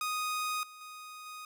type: tone with level steps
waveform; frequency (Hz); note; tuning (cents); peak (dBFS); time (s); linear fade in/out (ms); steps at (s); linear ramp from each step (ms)
sawtooth; 1244.5; D#6; 0; -28 / -45 / -41 / -39; 0.01-1.45; 2; 0.63 / 0.81 / 1.26; 2
effects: none